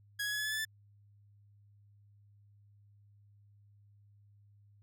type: tone with pitch steps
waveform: sawtooth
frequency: 1661.2 / 1676.6 / 1692.2 / 1707.9 / 1723.8 / 1739.8 / 1755.9 Hz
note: G#6 / G#6 / G#6 / G#6 / A6 / A6 / A6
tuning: 0 / +16 / +32 / +48 / -36 / -20 / -4 cents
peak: -30 dBFS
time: 0.19-0.652 s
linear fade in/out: 10 ms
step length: 66 ms
effects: added 102 Hz sine -60 dBFS peak until 4.82 s